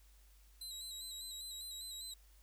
25% pulse tone with vibrato, 3951 Hz, B7, in tune, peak -40 dBFS, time 0.61-2.14 s, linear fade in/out 5 ms, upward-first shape square, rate 5 Hz, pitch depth 43 cents each way, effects added 50 Hz sine -61 dBFS peak until 2.42 s + white hiss -70 dBFS RMS until 2.42 s

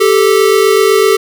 square tone pair together, 391 / 438.9 Hz, G4 / A4, -4 / -4 cents, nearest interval major second, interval 200 cents, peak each -10 dBFS, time 0-1.17 s, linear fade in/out 10 ms, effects none

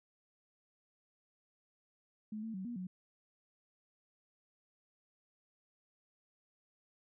sine tone with pitch steps, 214.4 / 223.8 / 188.8 / 239.4 / 183.6 Hz, A3 / A3 / F#3 / A#3 / F#3, -45 / +30 / +35 / +46 / -13 cents, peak -39 dBFS, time 2.32-2.87 s, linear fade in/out 5 ms, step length 110 ms, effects none

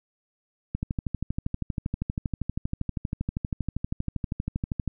click train, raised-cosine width 5 ms, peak -15 dBFS, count 53, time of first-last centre 0.75-4.877 s, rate 12.6 Hz, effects none

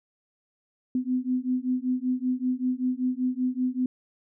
sine beating tone pair, 251 / 256.2 Hz, B3 / C4, +28 / -36 cents, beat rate 5.2 Hz, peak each -27 dBFS, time 0.95-3.86 s, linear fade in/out 2 ms, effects none

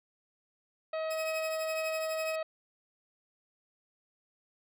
harmonic tone, 636 Hz, D#5, 38 cents sharp, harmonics 1 / 2 / 3 / 4 / 5 / 6 / 7, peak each -32 / -42 / -47 / -47 / -57 / -54 / -56 dBFS, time 0.93-2.43 s, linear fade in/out 5 ms
sawtooth tone with tremolo, 2546 Hz, D#7, 39 cents sharp, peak -32 dBFS, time 1.1-2.36 s, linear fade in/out 10 ms, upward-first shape triangle, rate 12 Hz, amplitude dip 80%
effects none

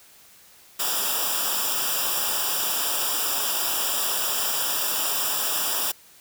white noise with comb filter, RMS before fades -25 dBFS, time 0.79-5.92 s, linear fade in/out 10 ms, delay 0.47 ms, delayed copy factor -0.95, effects white hiss -52 dBFS RMS until 6.2 s

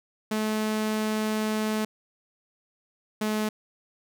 sawtooth tone pair in turn, 215.9 / 214.4 Hz, A3 / A3, -33 / -45 cents, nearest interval unison, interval 12 cents, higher first, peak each -21 dBFS, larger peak neither, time 0.31-1.85 / 3.21-3.49 s, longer first, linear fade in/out 5 ms, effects none

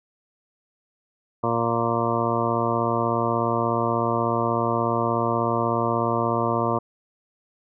harmonic tone, 116.54 Hz, A#2, in tune, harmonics 1 / 2 / 3 / 4 / 5 / 6 / 8 / 9 / 10, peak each -29 / -29 / -29 / -29 / -29 / -29 / -29 / -29 / -29 dBFS, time 1.43-6.79 s, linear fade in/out 10 ms, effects none

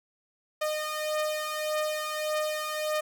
sawtooth beating tone pair, 611 / 612.7 Hz, D#5 / D#5, -32 / -27 cents, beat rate 1.7 Hz, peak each -30 / -26 dBFS, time 0.61-3.01 s, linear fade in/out 10 ms, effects none

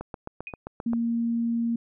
click train, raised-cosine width 1 ms, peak -20 dBFS, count 8, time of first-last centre 0.01-0.933 s, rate 7.58 Hz
sine tone with exponential decay, 2489 Hz, D#7, in tune, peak -30 dBFS, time 0.47-0.56 s, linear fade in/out 1 ms, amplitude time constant 18 ms
sine tone, 232.7 Hz, A#3, 3 cents flat, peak -23 dBFS, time 0.86-1.76 s, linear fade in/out 5 ms
effects none

